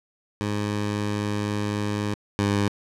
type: tone pair in turn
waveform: 15% pulse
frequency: 103.83 / 101.52 Hz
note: G#2 / G#2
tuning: 0 / -39 cents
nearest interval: unison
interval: 39 cents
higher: first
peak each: -18 / -14 dBFS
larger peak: second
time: 0.41-2.14 / 2.39-2.68 s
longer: first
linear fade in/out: 0 ms
effects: low-pass 8000 Hz 12 dB/octave + 9-bit